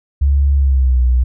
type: tone with pitch glide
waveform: sine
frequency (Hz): 70 to 62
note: C#2 to B1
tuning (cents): +18 to +7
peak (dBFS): -9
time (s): 0.21-1.24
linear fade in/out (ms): 10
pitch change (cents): -211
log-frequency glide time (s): 0.55-1.01
effects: none